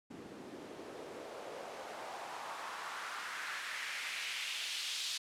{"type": "noise with band-pass filter sweep", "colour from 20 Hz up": "white", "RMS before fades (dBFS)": -43, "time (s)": [0.1, 5.18], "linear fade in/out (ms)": 10, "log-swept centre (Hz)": [250, 4000], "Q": 1.9, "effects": ["low-pass 12000 Hz 12 dB/octave"]}